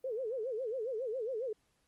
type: tone with vibrato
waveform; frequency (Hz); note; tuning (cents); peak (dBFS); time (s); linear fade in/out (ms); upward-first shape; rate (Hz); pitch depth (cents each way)
sine; 477.9; A#4; +43; -34; 0.04-1.53; 5; sine; 7.3; 210
effects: pink hiss -75 dBFS RMS until 1.87 s + Opus 24 kbps